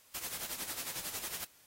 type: noise with tremolo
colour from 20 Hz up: white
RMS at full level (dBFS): -38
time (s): 0.14-1.45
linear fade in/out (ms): 10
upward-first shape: sine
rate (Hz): 11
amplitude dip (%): 65
effects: white hiss -63 dBFS RMS until 1.66 s + AAC 48 kbps